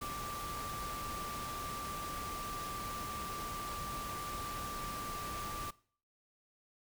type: tone in noise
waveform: sine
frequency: 1174.7 Hz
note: D6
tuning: in tune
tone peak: -41 dBFS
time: 0.01-5.71 s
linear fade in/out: 10 ms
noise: pink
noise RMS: -44 dBFS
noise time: 0.01-5.71 s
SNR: 0 dB
effects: noise-tail reverb RT60 0.5 s tail -21 dB re dry